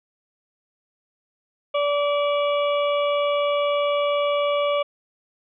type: harmonic tone with a mistuned harmonic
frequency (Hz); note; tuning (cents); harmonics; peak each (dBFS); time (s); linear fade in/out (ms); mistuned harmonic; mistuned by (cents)
578; D5; -28; 1 / 2 / 4 / 5 / 6; -20 / -26 / -32 / -34 / -36; 1.74-4.83; 10; 6; -41
effects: none